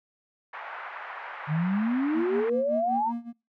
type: band-pass noise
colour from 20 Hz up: pink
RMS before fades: -39 dBFS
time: 0.53-2.5 s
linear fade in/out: 5 ms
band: 760 to 2000 Hz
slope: 24 dB/octave
type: exponential sweep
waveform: sine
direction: up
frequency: 145.9 to 962 Hz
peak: -23 dBFS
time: 1.47-3.13 s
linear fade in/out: 50 ms
type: tone with tremolo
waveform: triangle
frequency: 234.8 Hz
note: A#3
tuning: 13 cents sharp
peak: -26 dBFS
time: 2.13-3.33 s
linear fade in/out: 50 ms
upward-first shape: sine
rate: 5.2 Hz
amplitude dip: 90%
effects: noise-tail reverb RT60 0.3 s tail -26 dB re dry